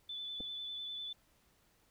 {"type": "tone with vibrato", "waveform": "sine", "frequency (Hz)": 3492, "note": "A7", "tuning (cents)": -14, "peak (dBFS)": -40, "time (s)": [0.09, 1.13], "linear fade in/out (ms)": 5, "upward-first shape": "sine", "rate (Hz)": 10, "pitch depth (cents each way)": 19}
{"type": "clicks", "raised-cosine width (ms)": 2, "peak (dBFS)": -35, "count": 2, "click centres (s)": [0.404, 0.408]}
{"effects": ["pink hiss -71 dBFS RMS until 1.9 s"]}